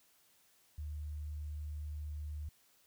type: tone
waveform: sine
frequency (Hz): 75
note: D2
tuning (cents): +37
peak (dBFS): -39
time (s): 0.78-2.49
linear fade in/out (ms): 5
effects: white hiss -69 dBFS RMS until 2.86 s